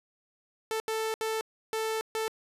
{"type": "tone bursts at uneven times", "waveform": "sawtooth", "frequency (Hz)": 441.6, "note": "A4", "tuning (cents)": 6, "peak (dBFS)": -25, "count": 5, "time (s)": [[0.71, 0.8], [0.88, 1.14], [1.21, 1.41], [1.73, 2.01], [2.15, 2.28]], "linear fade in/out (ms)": 0, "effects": ["resampled to 32000 Hz"]}